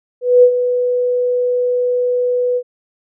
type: tone with ADSR envelope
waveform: sine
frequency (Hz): 493.9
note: B4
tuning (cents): 0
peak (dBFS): -3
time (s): 0.21-2.63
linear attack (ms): 220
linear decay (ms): 74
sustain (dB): -10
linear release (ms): 64
effects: none